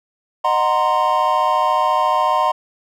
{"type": "chord", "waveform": "triangle", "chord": "C half-diminished seventh", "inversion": "first", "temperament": "equal with one note detuned", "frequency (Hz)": [614, 740, 932.3, 1046.5], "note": ["Eb5", "Gb5", "Bb5", "C6"], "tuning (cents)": [-23, 0, 0, 0], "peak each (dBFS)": [-20, -19, -17, -16], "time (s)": [0.44, 2.52], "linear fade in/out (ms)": 10, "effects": []}